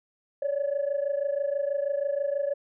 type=tone pair together; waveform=sine; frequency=556.8 / 583 Hz; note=C#5 / D5; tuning=+8 / -13 cents; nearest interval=minor second; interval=79 cents; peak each=-26 / -28 dBFS; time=0.42-2.54 s; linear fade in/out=5 ms; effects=tanh soft clip ceiling -20 dBFS